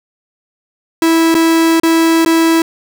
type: tone with dropouts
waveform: 45% pulse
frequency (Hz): 327.8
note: E4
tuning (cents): -10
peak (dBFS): -8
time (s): 1.02-2.62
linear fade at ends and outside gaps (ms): 2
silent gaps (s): 1.344-1.35 / 1.799-1.833 / 2.249-2.26
effects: none